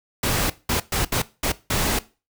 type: noise bursts at uneven times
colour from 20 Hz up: pink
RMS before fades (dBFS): -22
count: 6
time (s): 0.23-0.5 / 0.69-0.8 / 0.92-1.05 / 1.12-1.22 / 1.43-1.52 / 1.7-1.99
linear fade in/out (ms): 5
effects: noise-tail reverb RT60 0.3 s tail -18 dB re dry

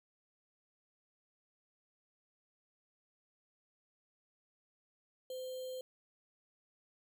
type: tone with sample-and-hold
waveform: sine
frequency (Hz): 513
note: C5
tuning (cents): -34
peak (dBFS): -40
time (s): 5.3-5.81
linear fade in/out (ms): 2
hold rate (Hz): 3675
effects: none

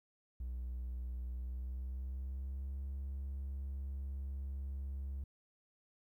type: tone with pitch glide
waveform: triangle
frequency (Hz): 61.74 to 68.11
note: B1 to C#2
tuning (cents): 0 to -30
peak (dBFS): -36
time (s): 0.4-5.24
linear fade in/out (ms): 5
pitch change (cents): +170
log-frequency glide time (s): 1.33-2.78
effects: tanh soft clip ceiling -33 dBFS + 13-bit

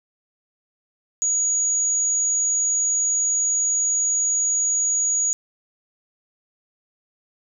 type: tone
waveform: sine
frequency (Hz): 6770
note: G#8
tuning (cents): +32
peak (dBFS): -18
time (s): 1.22-5.33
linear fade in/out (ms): 0
effects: none

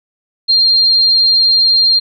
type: tone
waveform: sine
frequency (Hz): 4196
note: C8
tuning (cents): +4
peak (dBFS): -7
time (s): 0.48-2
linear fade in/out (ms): 20
effects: none

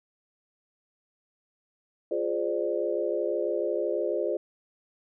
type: chord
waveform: sine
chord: D half-diminished seventh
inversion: first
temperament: equal with one note detuned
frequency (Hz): 349.2 / 415.3 / 523.3 / 595.5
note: F4 / Ab4 / C5 / D5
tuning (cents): 0 / 0 / 0 / +24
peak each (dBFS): -31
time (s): 2.11-4.37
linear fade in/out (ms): 5
effects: none

